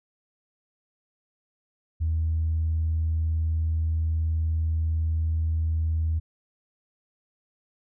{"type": "tone", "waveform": "sine", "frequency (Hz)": 80.3, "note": "E2", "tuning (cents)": -45, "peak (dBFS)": -21, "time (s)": [2, 6.2], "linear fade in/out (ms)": 20, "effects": ["tanh soft clip ceiling -18 dBFS"]}